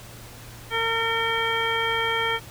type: harmonic tone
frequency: 455.4 Hz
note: A#4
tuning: 40 cents flat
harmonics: 1 / 2 / 3 / 4 / 5 / 7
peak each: -29 / -29 / -29 / -29 / -29 / -29 dBFS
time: 0.7-2.4 s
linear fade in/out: 50 ms
effects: added 116 Hz sine -44 dBFS peak until 2.5 s + pink hiss -44 dBFS RMS until 2.5 s